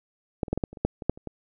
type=clicks; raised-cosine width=2 ms; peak=-11 / -24 / -11 / -14 / -12 / -29 / -27 / -8 / -22 / -7 / -30 / -21 dBFS; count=12; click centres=0.432 / 0.482 / 0.53 / 0.576 / 0.638 / 0.73 / 0.772 / 0.85 / 1.022 / 1.096 / 1.175 / 1.273 s; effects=none